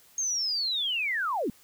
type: linear sweep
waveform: sine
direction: down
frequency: 6510 to 189.5 Hz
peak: -26 dBFS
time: 0.18-1.5 s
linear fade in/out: 2 ms
effects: white hiss -58 dBFS RMS until 1.63 s